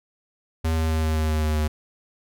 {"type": "tone with pitch steps", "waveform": "square", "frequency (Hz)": [80.6, 80, 79.4, 78.8, 78.22, 77.63, 77.05, 76.47], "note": ["E2", "D#2", "D#2", "D#2", "D#2", "D#2", "D#2", "D#2"], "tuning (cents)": [-38, 49, 36, 23, 10, -3, -16, -29], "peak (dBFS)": -21, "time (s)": [0.64, 1.68], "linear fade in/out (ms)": 10, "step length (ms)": 130, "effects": []}